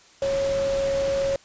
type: tone in noise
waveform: sine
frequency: 550 Hz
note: C#5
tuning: 14 cents flat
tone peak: -21 dBFS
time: 0.22-1.36 s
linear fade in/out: 2 ms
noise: pink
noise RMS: -34 dBFS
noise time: 0.22-1.36 s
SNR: +10 dB
effects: white hiss -53 dBFS RMS until 1.44 s + resampled to 16000 Hz